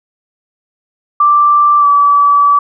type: tone with pitch glide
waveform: sine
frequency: 1174.7 to 1149.9 Hz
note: D6 to D6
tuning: 0 to -37 cents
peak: -5 dBFS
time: 1.2-2.59 s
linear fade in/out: 5 ms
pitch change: -37 cents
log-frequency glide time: 1.79-1.86 s
effects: none